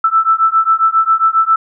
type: beating tone pair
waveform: sine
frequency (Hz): 1318.5 / 1325.9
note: E6 / E6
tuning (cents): 0 / +10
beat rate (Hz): 7.4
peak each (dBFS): -12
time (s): 0.04-1.56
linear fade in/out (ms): 5
effects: none